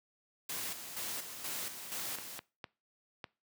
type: noise with tremolo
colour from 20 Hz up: white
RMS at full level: -39 dBFS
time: 0.49-2.39 s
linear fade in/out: 5 ms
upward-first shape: square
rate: 2.1 Hz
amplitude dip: 55%
type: clicks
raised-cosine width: 0.3 ms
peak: -25 dBFS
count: 4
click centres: 2.186 / 2.391 / 2.642 / 3.242 s
effects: noise-tail reverb RT60 0.3 s tail -22 dB re dry + high-pass 100 Hz 12 dB/octave